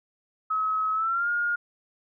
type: tone with pitch glide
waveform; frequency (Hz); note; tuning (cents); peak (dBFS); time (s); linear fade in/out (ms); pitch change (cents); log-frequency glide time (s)
sine; 1282 to 1422.5; E6 to F6; -49 to +31; -23; 0.5-1.56; 10; +180; 0.93-1.29
effects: none